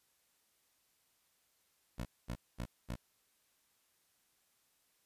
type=tone bursts; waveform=15% pulse; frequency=59.9 Hz; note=A#1; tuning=48 cents sharp; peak=-32 dBFS; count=4; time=1.98-2.958 s; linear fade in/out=10 ms; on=72 ms; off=230 ms; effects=white hiss -75 dBFS RMS until 5.05 s + resampled to 32000 Hz